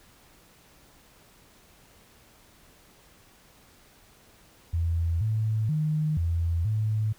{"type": "tone with pitch steps", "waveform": "sine", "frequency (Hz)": [83.7, 109.5, 153.9, 84.2, 108.2], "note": ["E2", "A2", "D#3", "E2", "A2"], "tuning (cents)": [27, -8, -19, 37, -29], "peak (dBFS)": -23, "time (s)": [4.73, 7.13], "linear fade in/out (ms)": 10, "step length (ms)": 480, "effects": ["pink hiss -57 dBFS RMS until 7.18 s"]}